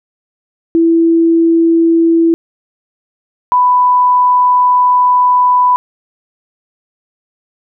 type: tone pair in turn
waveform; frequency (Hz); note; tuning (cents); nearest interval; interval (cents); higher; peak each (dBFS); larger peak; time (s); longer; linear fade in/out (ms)
sine; 331.5 / 993.4; E4 / B5; +10 / +10; octave + perfect fifth; 1900; second; -6; neither; 0.75-2.34 / 3.52-5.76; second; 0
effects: none